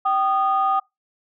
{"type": "tone pair together", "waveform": "sine", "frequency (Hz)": [775, 1230.2], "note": ["G5", "D#6"], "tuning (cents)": [-20, -20], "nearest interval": "minor sixth", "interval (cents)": 800, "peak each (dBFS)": -19, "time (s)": [0.05, 0.8], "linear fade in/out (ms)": 10, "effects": ["noise-tail reverb RT60 0.2 s tail -25 dB re dry", "tanh soft clip ceiling -10 dBFS"]}